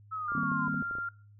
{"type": "exponential sweep", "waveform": "sine", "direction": "down", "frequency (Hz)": [1309, 1010], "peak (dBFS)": -33, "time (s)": [0.11, 0.69], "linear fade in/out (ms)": 20}
{"type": "tone with pitch glide", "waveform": "sine", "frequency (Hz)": [1400, 1391.1], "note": ["F6", "F6"], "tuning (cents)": [4, -7], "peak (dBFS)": -32, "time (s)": [0.28, 1.09], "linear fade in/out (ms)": 5, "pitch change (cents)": -11, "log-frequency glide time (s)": [0.56, 0.8]}
{"type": "clicks", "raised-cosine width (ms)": 2, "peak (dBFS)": -33, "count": 10, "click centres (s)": [0.32, 0.382, 0.433, 0.519, 0.681, 0.743, 0.825, 0.911, 0.953, 0.985]}
{"type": "chord", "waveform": "sine", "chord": "C minor seventh", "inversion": "first", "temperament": "equal", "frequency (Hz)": [155.56, 196, 233.1, 261.6], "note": ["Eb3", "G3", "Bb3", "C4"], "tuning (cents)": [0, 0, 0, 0], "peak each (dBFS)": [-36, -38, -37, -36], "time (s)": [0.35, 0.82], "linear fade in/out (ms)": 2}
{"effects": ["noise-tail reverb RT60 0.4 s tail -21 dB re dry", "added 103 Hz sine -53 dBFS peak until 1.39 s"]}